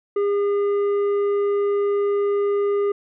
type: tone with tanh clipping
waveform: sine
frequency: 405.4 Hz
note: G#4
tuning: 42 cents flat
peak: -19 dBFS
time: 0.16-2.92 s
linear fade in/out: 5 ms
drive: 7 dB
effects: none